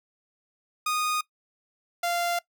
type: tone pair in turn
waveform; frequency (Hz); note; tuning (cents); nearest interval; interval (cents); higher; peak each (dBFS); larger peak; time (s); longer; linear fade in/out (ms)
sawtooth; 1236 / 693.7; D#6 / F5; -12 / -12; minor seventh; 1000; first; -21; neither; 0.86-1.21 / 2.03-2.39; second; 5
effects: noise-tail reverb RT60 0.1 s tail -20 dB re dry